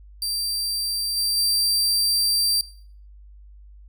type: tone with level steps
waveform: sawtooth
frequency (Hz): 4699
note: D8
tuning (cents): 0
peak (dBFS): -21 / -18 / -16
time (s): 0.22-2.61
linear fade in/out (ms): 2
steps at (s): 1.16 / 1.36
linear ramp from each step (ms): 20
effects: noise-tail reverb RT60 0.5 s tail -17 dB re dry + added 50 Hz sine -43 dBFS peak until 3.88 s